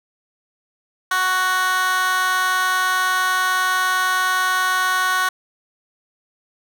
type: tone with high-pass filter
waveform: 15% pulse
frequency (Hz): 370.8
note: F#4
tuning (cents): +4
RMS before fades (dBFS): -19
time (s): 1.11-5.29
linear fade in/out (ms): 5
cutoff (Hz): 1300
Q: 2.2
effects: none